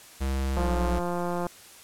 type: tone with pitch glide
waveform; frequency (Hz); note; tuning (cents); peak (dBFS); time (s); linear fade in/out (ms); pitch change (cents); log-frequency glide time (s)
square; 67 to 61.44; C2 to B1; +42 to -8; -26; 0.2-1; 20; -150; 0.57-0.75
type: click train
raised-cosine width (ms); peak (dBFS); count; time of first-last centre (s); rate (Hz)
1; -17; 158; 0.57-1.467; 175
effects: white hiss -49 dBFS RMS until 1.83 s + low-pass 12000 Hz 12 dB/octave